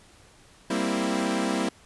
sawtooth chord, C dominant seventh, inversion second, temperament equal, 196 / 233.1 / 261.6 / 329.6 Hz, G3 / Bb3 / C4 / E4, 0 / 0 / 0 / 0 cents, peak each -26 dBFS, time 0.7-1.69 s, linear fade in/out 5 ms, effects pink hiss -55 dBFS RMS until 1.85 s + resampled to 24000 Hz

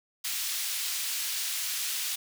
pink high-pass noise, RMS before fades -32 dBFS, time 0.24-2.16 s, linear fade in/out 10 ms, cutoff 3100 Hz, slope 12 dB/octave, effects none

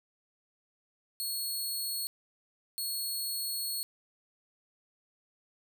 15% pulse tone bursts at uneven times, 4339 Hz, C#8, 38 cents flat, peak -26 dBFS, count 2, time 1.2-2.07 / 2.78-3.83 s, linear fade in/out 0 ms, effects none

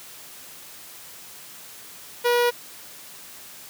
sawtooth tone with notch filter, 482.4 Hz, B4, 41 cents flat, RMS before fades -20 dBFS, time 2.24-2.51 s, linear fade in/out 20 ms, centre 7600 Hz, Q 1.2, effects white hiss -43 dBFS RMS until 3.69 s + high-pass 80 Hz 12 dB/octave

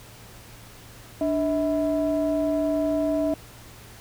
triangle ring-modulated tone, 174.61 Hz, F3, in tune, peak -16 dBFS, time 1.21-3.34 s, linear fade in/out 2 ms, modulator 469 Hz, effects added 114 Hz sine -49 dBFS peak until 4 s + pink hiss -47 dBFS RMS until 4 s

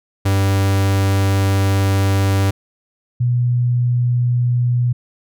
45% pulse / sine tone pair in turn, 97.7 / 122.15 Hz, G2 / B2, -5 / -19 cents, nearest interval major third, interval 386 cents, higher second, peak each -13 dBFS, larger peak neither, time 0.25-2.51 / 3.2-4.93 s, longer first, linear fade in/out 10 ms, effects none

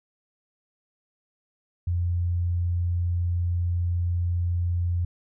sine tone, 87.31 Hz, F2, in tune, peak -22 dBFS, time 1.87-5.05 s, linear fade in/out 5 ms, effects none

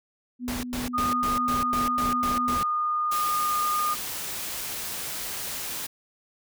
sine tone with tremolo, 246.9 Hz, B3, in tune, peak -29 dBFS, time 0.39-2.59 s, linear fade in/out 50 ms, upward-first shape sine, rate 3 Hz, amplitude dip 30%
pink noise bursts, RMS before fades -33 dBFS, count 9, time 0.48-2.63 s, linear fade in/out 0 ms, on 150 ms, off 100 ms
sine tone with pitch glide, 1230 to 1220.1 Hz, D#6 to D#6, -20 to -34 cents, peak -23 dBFS, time 0.93-3.95 s, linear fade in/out 20 ms, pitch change -14 cents, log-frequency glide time 1.14-3.54 s
white noise, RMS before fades -33 dBFS, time 3.11-5.87 s, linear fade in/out 10 ms
effects none

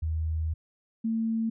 sine tone pair in turn, 79.6 / 225.1 Hz, D#2 / A3, +40 / +40 cents, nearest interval octave + tritone, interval 1800 cents, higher second, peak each -26 / -25 dBFS, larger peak second, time 0.02-0.54 / 1.04-1.5 s, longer first, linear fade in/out 10 ms, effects none

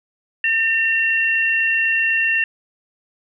sine tone pair together, 1808 / 2736 Hz, A6 / F7, +47 / -36 cents, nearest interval perfect fifth, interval 717 cents, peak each -18 dBFS, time 0.44-2.44 s, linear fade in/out 2 ms, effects none

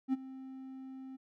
triangle tone with ADSR envelope, 263.6 Hz, C4, 13 cents sharp, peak -24 dBFS, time 0.08-1.17 s, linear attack 51 ms, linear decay 25 ms, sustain -18 dB, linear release 18 ms, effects none

